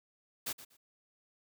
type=noise with echo; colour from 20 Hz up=white; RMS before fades=-37 dBFS; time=0.46-0.53 s; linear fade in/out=10 ms; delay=120 ms; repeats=2; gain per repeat=-14 dB; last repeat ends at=0.77 s; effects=none